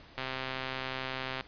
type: click train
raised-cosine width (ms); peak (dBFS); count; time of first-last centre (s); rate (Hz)
0.3; -19; 162; 0.18-1.409; 131
effects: pink hiss -54 dBFS RMS until 1.47 s + resampled to 11025 Hz